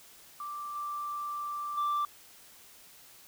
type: tone with level steps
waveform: sine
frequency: 1174.7 Hz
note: D6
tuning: in tune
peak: -36 / -33 / -25 dBFS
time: 0.4-2.05 s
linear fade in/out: 2 ms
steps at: 0.75 / 1.77 s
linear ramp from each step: 10 ms
effects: tanh soft clip ceiling -26 dBFS + white hiss -55 dBFS RMS until 3.27 s